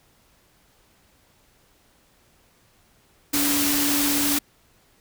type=tone in noise; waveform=sine; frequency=287.6 Hz; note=D4; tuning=36 cents flat; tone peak=-24 dBFS; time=3.33-4.39 s; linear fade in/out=10 ms; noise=white; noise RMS=-23 dBFS; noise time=3.33-4.39 s; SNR=-4 dB; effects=pink hiss -60 dBFS RMS until 5 s